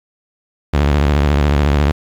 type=tone with vibrato; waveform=sawtooth; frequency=72.3 Hz; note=D2; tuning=27 cents flat; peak=-7 dBFS; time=0.73-1.92 s; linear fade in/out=10 ms; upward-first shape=square; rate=14 Hz; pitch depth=91 cents each way; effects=low-pass 4000 Hz 12 dB/octave + 7-bit